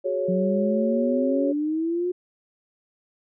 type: chord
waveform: sine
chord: F# suspended second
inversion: none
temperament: equal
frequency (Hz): 370 / 415.3 / 554.4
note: F#4 / G#4 / C#5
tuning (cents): 0 / 0 / 0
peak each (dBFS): -29 / -30 / -24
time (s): 0.04-1.53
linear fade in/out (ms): 20
type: exponential sweep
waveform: sine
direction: up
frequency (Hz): 180 to 364.1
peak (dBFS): -22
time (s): 0.28-2.12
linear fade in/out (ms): 10
effects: none